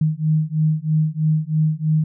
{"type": "beating tone pair", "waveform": "sine", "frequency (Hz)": [154.2, 157.3], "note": ["D#3", "D#3"], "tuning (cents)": [-15, 19], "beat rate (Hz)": 3.1, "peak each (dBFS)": -19, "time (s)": [0.01, 2.04], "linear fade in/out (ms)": 5, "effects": []}